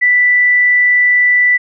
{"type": "tone", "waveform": "sine", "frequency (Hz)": 1976, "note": "B6", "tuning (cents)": 0, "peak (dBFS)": -7, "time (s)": [0.01, 1.58], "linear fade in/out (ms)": 20, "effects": []}